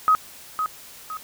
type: tone with echo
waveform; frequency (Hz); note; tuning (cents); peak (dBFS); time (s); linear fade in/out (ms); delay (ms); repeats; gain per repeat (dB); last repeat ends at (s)
sine; 1264; D#6; +27; -13; 0.08-0.15; 0; 510; 2; -8; 1.17
effects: white hiss -44 dBFS RMS until 1.23 s